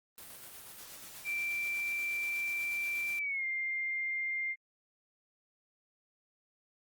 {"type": "noise with tremolo", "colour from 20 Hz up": "white", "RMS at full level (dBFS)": -48, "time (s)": [0.18, 3.19], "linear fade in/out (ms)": 0, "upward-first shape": "square", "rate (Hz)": 8.3, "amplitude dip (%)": 25}
{"type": "tone with pitch glide", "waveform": "sine", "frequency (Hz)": [2349, 2105], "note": ["D7", "C7"], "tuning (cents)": [0, 10], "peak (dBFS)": -32, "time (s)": [1.24, 4.56], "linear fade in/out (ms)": 50, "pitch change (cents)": -190, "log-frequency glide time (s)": [3.17, 3.45]}
{"effects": ["Opus 32 kbps"]}